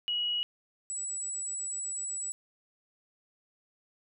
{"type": "tone pair in turn", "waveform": "sine", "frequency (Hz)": [2910, 7877], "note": ["F#7", "B8"], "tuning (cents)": [-29, -6], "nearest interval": "octave + perfect fourth", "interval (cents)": 1723, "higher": "second", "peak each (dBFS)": [-28, -33], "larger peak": "first", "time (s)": [[0.08, 0.43], [0.9, 2.32]], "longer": "second", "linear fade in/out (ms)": 0, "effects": []}